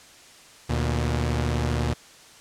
sawtooth tone pair together, 75.59 / 119.4 Hz, D#2 / A#2, -49 / +42 cents, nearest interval minor sixth, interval 791 cents, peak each -21 / -22 dBFS, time 0.69-1.94 s, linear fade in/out 10 ms, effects white hiss -49 dBFS RMS until 2.4 s + low-pass 8000 Hz 12 dB/octave

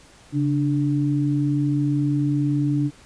sine tone pair together, 139.45 / 293.7 Hz, C#3 / D4, +11 / 0 cents, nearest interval octave + minor second, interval 1289 cents, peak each -21 dBFS, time 0.32-2.91 s, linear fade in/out 50 ms, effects pink hiss -50 dBFS RMS until 3.05 s + resampled to 22050 Hz

